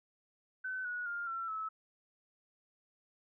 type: tone with pitch steps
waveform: sine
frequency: 1518 / 1460.4 / 1404.9 / 1351.6 / 1300.3 Hz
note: F#6 / F#6 / F6 / E6 / E6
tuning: +44 / -23 / +10 / +43 / -24 cents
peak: -36 dBFS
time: 0.64-1.69 s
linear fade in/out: 10 ms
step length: 210 ms
effects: none